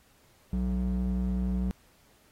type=ring-modulated tone; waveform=triangle; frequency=123.47 Hz; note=B2; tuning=in tune; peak=-21 dBFS; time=0.53-1.71 s; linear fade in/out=0 ms; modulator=63 Hz; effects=pink hiss -63 dBFS RMS until 2.31 s + AAC 48 kbps